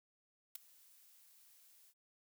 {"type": "noise with ADSR envelope", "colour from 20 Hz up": "blue", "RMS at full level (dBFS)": -41, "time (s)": [0.55, 1.94], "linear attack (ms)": 6, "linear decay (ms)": 7, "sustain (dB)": -24, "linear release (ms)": 56, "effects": []}